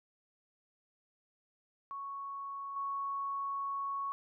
sine tone with level steps, 1108.7 Hz, C#6, in tune, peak -39 / -34 dBFS, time 1.91-4.12 s, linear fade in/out 0 ms, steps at 2.76 s, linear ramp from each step 5 ms, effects none

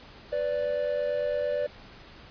triangle tone pair together, 496.1 / 585 Hz, B4 / D5, +8 / -7 cents, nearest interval minor third, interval 285 cents, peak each -29 / -25 dBFS, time 0.32-1.67 s, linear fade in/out 10 ms, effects pink hiss -49 dBFS RMS until 2.3 s + resampled to 11025 Hz

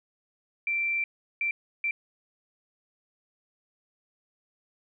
sine tone bursts at uneven times, 2349 Hz, D7, in tune, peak -25 dBFS, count 3, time 0.67-1.04 / 1.41-1.51 / 1.84-1.91 s, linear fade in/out 2 ms, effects none

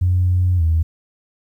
sine tone with pitch glide, 90.4 to 81 Hz, F#2 to E2, -40 to -30 cents, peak -12 dBFS, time 0.01-0.83 s, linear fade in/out 10 ms, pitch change -190 cents, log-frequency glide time 0.57-0.62 s, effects tanh soft clip ceiling -8 dBFS + 9-bit

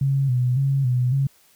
sine tone with vibrato, 130.81 Hz, C3, in tune, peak -17 dBFS, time 0.01-1.27 s, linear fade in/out 5 ms, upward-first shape square, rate 1.8 Hz, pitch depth 82 cents each way, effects white hiss -57 dBFS RMS until 1.55 s

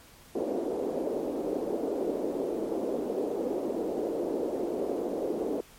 white band-pass noise, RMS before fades -31 dBFS, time 0.35-5.61 s, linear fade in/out 5 ms, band 280 to 490 Hz, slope 24 dB/octave, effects pink hiss -54 dBFS RMS until 5.78 s + MP3 64 kbps

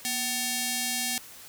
5% pulse ring-modulated tone, 1000 Hz, B5, 21 cents sharp, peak -12 dBFS, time 0.05-1.18 s, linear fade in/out 0 ms, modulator 1240 Hz, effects white hiss -47 dBFS RMS until 1.48 s

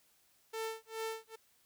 sawtooth tone with tremolo, 445.8 Hz, A4, 23 cents sharp, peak -32 dBFS, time 0.53-1.36 s, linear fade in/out 10 ms, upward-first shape sine, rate 2.4 Hz, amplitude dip 100%, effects white hiss -70 dBFS RMS until 1.65 s

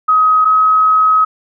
sine tone pair in turn, 1264 / 1272.8 Hz, D#6 / D#6, +27 / +39 cents, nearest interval unison, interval 12 cents, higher second, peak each -7 dBFS, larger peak neither, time 0.08-0.45 / 0.45-1.25 s, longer second, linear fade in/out 10 ms, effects none

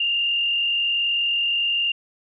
sine tone with frequency modulation, 2805 Hz, F7, 7 cents sharp, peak -19 dBFS, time 0-1.92 s, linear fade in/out 5 ms, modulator 41.1 Hz, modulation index 1.1, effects none

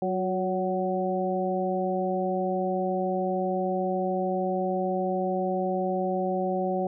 harmonic tone with a mistuned harmonic, 186.7 Hz, F#3, 16 cents sharp, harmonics 1 / 2 / 3 / 4, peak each -30 / -30 / -30 / -30 dBFS, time 0.02-6.87 s, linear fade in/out 2 ms, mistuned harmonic 2, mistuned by -36 cents, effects none

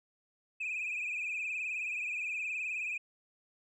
sine tone with vibrato, 2489 Hz, D#7, in tune, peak -32 dBFS, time 0.6-2.98 s, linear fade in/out 10 ms, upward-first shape triangle, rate 19 Hz, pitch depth 97 cents each way, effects tanh soft clip ceiling -31 dBFS

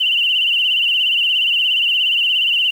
sine tone with vibrato, 2898 Hz, F#7, 37 cents flat, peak -13 dBFS, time 0-2.71 s, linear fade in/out 10 ms, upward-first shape sine, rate 17 Hz, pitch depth 100 cents each way, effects 7-bit

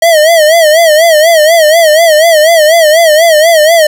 square tone with vibrato, 639 Hz, D#5, 46 cents sharp, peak -3 dBFS, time 0.02-3.87 s, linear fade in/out 5 ms, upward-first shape sine, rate 4.1 Hz, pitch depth 110 cents each way, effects none

